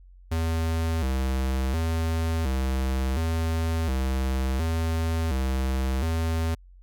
square tone with vibrato, 73.2 Hz, D2, 5 cents flat, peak -24 dBFS, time 0.31-6.55 s, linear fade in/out 10 ms, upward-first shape square, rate 0.7 Hz, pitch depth 190 cents each way, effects added 45 Hz sine -47 dBFS peak until 6.82 s

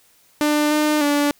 sawtooth tone with pitch steps, 298.5 / 302.2 / 289.6 Hz, D4 / D4 / D4, +28 / +50 / -24 cents, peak -12 dBFS, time 0.41-1.31 s, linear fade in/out 0 ms, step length 300 ms, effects white hiss -56 dBFS RMS until 1.39 s

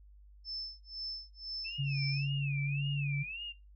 sine tone with tremolo, 5274 Hz, E8, in tune, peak -37 dBFS, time 0.44-2.35 s, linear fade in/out 50 ms, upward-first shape sine, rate 2 Hz, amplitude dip 100%
sine tone with vibrato, 2578 Hz, E7, 39 cents flat, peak -39 dBFS, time 1.64-3.53 s, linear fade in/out 20 ms, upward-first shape sine, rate 1.8 Hz, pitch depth 180 cents each way
sine tone with pitch glide, 139.3 to 142.06 Hz, C#3 to C#3, +9 to +43 cents, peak -30 dBFS, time 1.78-3.24 s, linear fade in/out 20 ms, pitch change +34 cents, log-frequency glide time 2.09-2.92 s
effects noise-tail reverb RT60 0.2 s tail -17 dB re dry + added 50 Hz sine -54 dBFS peak until 3.75 s

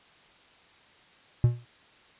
triangle tone with exponential decay, 120 Hz, B2, 49 cents flat, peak -12 dBFS, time 1.44-1.65 s, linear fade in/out 0 ms, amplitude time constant 44 ms, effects white hiss -57 dBFS RMS until 2.19 s + resampled to 8000 Hz

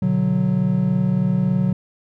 triangle chord, B minor, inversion none, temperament equal, 123.47 / 146.83 / 185 Hz, B2 / D3 / F#3, 0 / 0 / 0 cents, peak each -22 / -20 / -16 dBFS, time 0.02-1.73 s, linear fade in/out 5 ms, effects none

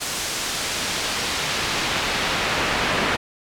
brown noise with band-pass filter sweep, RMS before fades -24 dBFS, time 0-3.17 s, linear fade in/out 20 ms, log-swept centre 7600 to 2200 Hz, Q 0.72, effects none

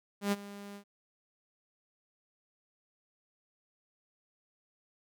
sawtooth tone with ADSR envelope, 201.9 Hz, G#3, 49 cents flat, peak -22 dBFS, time 0.21-0.84 s, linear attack 110 ms, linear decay 33 ms, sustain -18 dB, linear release 85 ms, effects none

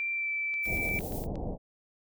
sine tone with pitch glide, 2356 to 2324 Hz, D7 to D7, +5 to -19 cents, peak -29 dBFS, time 0-0.99 s, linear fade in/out 0 ms, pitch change -24 cents, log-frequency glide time 0.11-0.3 s
click train, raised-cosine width 0.2 ms, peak -33 dBFS, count 8, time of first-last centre 0.54-1.356 s, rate 8.58 Hz
violet noise with tremolo, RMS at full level -42 dBFS, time 0.62-1.27 s, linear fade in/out 50 ms, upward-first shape sine, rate 9.6 Hz, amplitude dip 30%
pink low-pass noise, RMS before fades -35 dBFS, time 0.65-1.58 s, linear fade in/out 50 ms, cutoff 780 Hz, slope 48 dB/octave
effects none

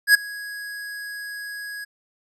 square tone with ADSR envelope, 1661.2 Hz, G#6, in tune, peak -9 dBFS, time 0.07-1.85 s, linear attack 75 ms, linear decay 10 ms, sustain -23 dB, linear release 15 ms, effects resampled to 32000 Hz

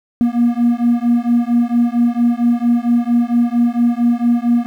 triangle beating tone pair, 236.1 / 240.5 Hz, A#3 / B3, +22 / -46 cents, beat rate 4.4 Hz, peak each -12 dBFS, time 0.21-4.66 s, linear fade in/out 0 ms, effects tanh soft clip ceiling -4 dBFS + 8-bit

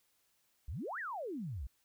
sine exponential two-way sweep, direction up then down, 54.1 to 1975.5 to 54.1 Hz, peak -38 dBFS, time 0.68-1.67 s, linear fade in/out 5 ms, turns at 0.99 s, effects white hiss -75 dBFS RMS until 1.84 s

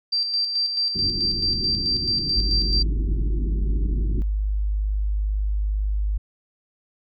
sine tone with tremolo, 4699 Hz, D8, in tune, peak -19 dBFS, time 0.12-2.83 s, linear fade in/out 10 ms, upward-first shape square, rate 4.6 Hz, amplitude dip 45%
pink low-pass noise, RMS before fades -30 dBFS, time 0.95-4.22 s, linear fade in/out 0 ms, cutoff 390 Hz, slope 96 dB/octave
sine tone, 51.1 Hz, G#1, 27 cents flat, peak -20 dBFS, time 2.36-6.18 s, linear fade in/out 10 ms
effects none

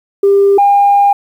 sine tone pair in turn, 398 / 806.2 Hz, G4 / G5, +26 / +48 cents, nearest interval octave, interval 1222 cents, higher second, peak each -4 dBFS, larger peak neither, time 0.23-0.58 / 0.58-1.13 s, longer second, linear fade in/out 5 ms, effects tanh soft clip ceiling -1 dBFS + 7-bit

